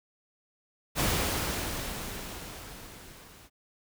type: noise with level ramp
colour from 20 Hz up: pink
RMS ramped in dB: -26 to -53 dBFS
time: 0.95-3.5 s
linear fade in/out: 50 ms
effects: none